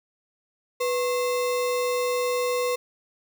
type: tone with sample-and-hold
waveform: sine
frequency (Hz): 493.9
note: B4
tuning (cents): 0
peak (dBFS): -22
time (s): 0.8-2.76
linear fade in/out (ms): 10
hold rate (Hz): 1575
effects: none